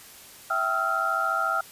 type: tone cluster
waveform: sine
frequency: 660 / 776 / 1286 / 1380 Hz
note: E5 / G5 / E6 / F6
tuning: +2 / -18 / -43 / -21 cents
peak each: -32 / -31 / -29 / -25 dBFS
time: 0.5-1.61 s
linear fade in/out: 5 ms
effects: white hiss -47 dBFS RMS until 1.71 s + resampled to 32000 Hz